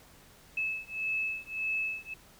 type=beating tone pair; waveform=sine; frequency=2602 / 2603.7 Hz; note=E7 / E7; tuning=-23 / -22 cents; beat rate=1.7 Hz; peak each=-34 / -34 dBFS; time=0.57-2.14 s; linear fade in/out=5 ms; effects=pink hiss -57 dBFS RMS until 2.39 s